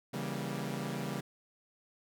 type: chord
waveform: sawtooth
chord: C# diminished seventh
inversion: none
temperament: equal with one note detuned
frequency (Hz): 138.59 / 164.81 / 196 / 235.9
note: C#3 / E3 / G3 / Bb3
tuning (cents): 0 / 0 / 0 / +21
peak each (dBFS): -36 / -38 / -36 / -38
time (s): 0.13-1.21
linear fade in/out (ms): 10
effects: none